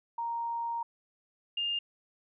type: tone pair in turn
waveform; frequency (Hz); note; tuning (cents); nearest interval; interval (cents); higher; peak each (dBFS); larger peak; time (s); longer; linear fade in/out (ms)
sine; 932.3 / 2815; A#5 / F7; 0 / +13; octave + perfect fifth; 1913; second; -31 / -29; second; 0.18-0.83 / 1.57-1.79; first; 5
effects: none